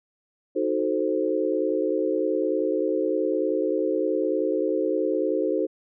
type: chord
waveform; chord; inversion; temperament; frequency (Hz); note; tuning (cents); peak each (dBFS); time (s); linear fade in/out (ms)
sine; D# diminished seventh; none; equal; 311.1 / 370 / 440 / 523.3; D#4 / F#4 / A4 / C5; 0 / 0 / 0 / 0; -27; 0.55-5.67; 20
effects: none